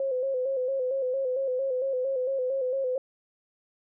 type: tone with vibrato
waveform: sine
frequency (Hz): 523.3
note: C5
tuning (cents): 0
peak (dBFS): -25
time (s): 0-2.98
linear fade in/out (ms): 2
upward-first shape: square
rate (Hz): 4.4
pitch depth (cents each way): 57
effects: none